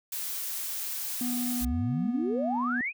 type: noise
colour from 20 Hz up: blue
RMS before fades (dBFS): -34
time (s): 0.12-1.65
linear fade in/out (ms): 5
type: tone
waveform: triangle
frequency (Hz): 245.1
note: B3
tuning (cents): -13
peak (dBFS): -27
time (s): 1.21-2.81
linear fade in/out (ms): 2
type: exponential sweep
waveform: sine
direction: up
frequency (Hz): 52.8 to 2600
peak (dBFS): -28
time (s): 1.6-2.93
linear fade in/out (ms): 50
effects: none